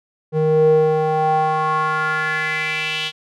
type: tone with band-pass filter sweep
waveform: square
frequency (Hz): 155.9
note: D#3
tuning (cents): +4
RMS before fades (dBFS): -18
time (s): 0.32-3.12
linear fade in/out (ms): 50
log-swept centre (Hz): 350 to 3200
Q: 4.1
effects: none